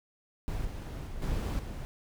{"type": "noise with level steps", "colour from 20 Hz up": "brown", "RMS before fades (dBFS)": [-34, -38, -40, -31, -38], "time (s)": [0.48, 1.85], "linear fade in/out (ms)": 0, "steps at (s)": [0.65, 1.07, 1.22, 1.59], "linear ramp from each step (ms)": 2, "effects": []}